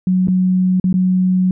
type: tone with dropouts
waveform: sine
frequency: 184.5 Hz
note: F#3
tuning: 5 cents flat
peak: -11 dBFS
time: 0.07-1.51 s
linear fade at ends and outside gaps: 2 ms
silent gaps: 0.273-0.283 / 0.799-0.841 / 0.928-0.94 s
effects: none